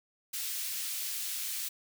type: high-pass noise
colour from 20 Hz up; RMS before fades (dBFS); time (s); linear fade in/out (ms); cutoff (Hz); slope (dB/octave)
white; -36; 0.33-1.69; 10; 2400; 12
effects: none